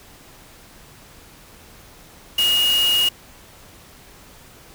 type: tone in noise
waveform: sine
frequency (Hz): 2868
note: F7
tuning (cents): +45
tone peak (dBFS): -15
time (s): 2.38-3.09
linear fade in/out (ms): 5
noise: white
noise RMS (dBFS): -27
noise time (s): 2.38-3.09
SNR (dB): +9
effects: pink hiss -46 dBFS RMS until 4.74 s